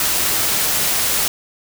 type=noise; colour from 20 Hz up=white; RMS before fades=-18 dBFS; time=0-1.28 s; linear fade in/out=2 ms; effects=none